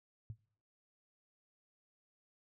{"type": "tone with exponential decay", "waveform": "sine", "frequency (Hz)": 110, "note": "A2", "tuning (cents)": 0, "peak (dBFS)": -38, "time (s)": [0.3, 0.39], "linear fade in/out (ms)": 0, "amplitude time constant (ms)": 18, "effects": ["noise-tail reverb RT60 0.6 s tail -24 dB re dry"]}